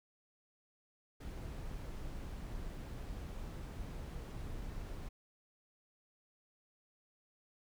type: noise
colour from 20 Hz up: brown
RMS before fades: -44 dBFS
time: 1.2-5.09 s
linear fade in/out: 10 ms
effects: none